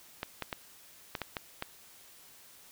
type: clicks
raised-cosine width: 0.3 ms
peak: -18 dBFS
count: 7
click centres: 0.231 / 0.423 / 0.528 / 1.152 / 1.217 / 1.368 / 1.624 s
effects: white hiss -56 dBFS RMS until 2.71 s